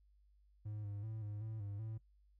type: tone with pitch steps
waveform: triangle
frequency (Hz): 105.9 / 101.9 / 110.1 / 104.1 / 110.2 / 101.2 / 110.5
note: G#2 / G#2 / A2 / G#2 / A2 / G#2 / A2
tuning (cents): +34 / -32 / +2 / +5 / +3 / -44 / +8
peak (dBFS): -40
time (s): 0.65-1.98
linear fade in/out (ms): 10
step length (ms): 190
effects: noise-tail reverb RT60 0.1 s tail -18 dB re dry + added 50 Hz sine -66 dBFS peak until 2.39 s